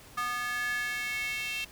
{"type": "tone with high-pass filter sweep", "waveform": "square", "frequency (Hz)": 244.2, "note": "B3", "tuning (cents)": -19, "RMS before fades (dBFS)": -33, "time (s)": [0.17, 1.65], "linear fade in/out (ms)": 10, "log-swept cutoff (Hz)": [1300, 2700], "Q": 5.5, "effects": ["pink hiss -52 dBFS RMS until 1.71 s"]}